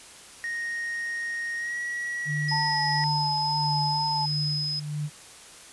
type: tone with pitch glide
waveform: triangle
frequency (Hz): 1864.7 to 1922.7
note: A#6 to B6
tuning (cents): 0 to -47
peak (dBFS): -27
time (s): 0.44-3.04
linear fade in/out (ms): 0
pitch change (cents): +53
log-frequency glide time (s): 1.57-1.78
type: tone with tremolo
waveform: sine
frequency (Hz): 149.1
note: D3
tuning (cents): +27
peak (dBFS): -26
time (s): 2.25-5.1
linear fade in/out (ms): 50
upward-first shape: sine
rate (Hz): 1.5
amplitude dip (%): 60
type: tone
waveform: sine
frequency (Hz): 5070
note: D#8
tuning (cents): +32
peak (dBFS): -27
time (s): 2.48-4.8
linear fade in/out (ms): 10
type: tone with vibrato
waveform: sine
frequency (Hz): 880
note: A5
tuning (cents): 0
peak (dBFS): -26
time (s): 2.51-4.26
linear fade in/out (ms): 10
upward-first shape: sine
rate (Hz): 2.1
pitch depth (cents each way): 34
effects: white hiss -47 dBFS RMS until 5.72 s + resampled to 24000 Hz